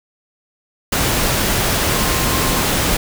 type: tone in noise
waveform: sine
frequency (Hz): 1058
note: C6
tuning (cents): +19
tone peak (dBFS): -27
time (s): 1.89-2.63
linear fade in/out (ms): 5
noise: pink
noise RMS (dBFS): -17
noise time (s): 0.92-2.97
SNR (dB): -13
effects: none